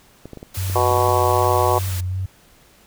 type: clicks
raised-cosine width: 2 ms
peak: -21 dBFS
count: 9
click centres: 0.256 / 0.333 / 0.373 / 0.429 / 0.699 / 0.792 / 0.913 / 0.976 / 1.087 s
type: noise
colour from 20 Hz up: white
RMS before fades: -32 dBFS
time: 0.54-2.01 s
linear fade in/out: 10 ms
type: tone with vibrato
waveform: sine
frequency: 92.5 Hz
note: F#2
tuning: in tune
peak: -21 dBFS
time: 0.57-2.26 s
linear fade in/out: 5 ms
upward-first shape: sine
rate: 2.6 Hz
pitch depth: 35 cents each way
type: harmonic tone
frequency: 123.47 Hz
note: B2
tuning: in tune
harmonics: 3 / 4 / 5 / 6 / 7 / 8 / 9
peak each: -23 / -23 / -23 / -23 / -23 / -23 / -23 dBFS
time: 0.75-1.79 s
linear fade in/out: 10 ms
effects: pink hiss -52 dBFS RMS until 2.86 s